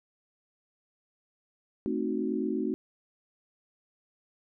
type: chord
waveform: sine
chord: A diminished seventh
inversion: none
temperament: equal with one note detuned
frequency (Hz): 220 / 261.6 / 309.5 / 370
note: A3 / C4 / Eb4 / Gb4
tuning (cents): 0 / 0 / -9 / 0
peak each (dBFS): -33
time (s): 1.86-2.74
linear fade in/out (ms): 0
effects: none